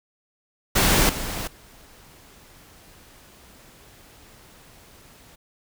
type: noise with level steps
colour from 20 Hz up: pink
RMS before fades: -18 / -30 / -50 dBFS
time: 0.75-5.36 s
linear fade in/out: 10 ms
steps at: 1.09 / 1.47 s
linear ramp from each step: 5 ms
effects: none